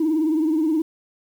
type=tone with vibrato; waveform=sine; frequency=314.6 Hz; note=D#4; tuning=19 cents sharp; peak=-16 dBFS; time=0-0.82 s; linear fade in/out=5 ms; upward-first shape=triangle; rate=19 Hz; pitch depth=100 cents each way; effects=tanh soft clip ceiling -13 dBFS + 8-bit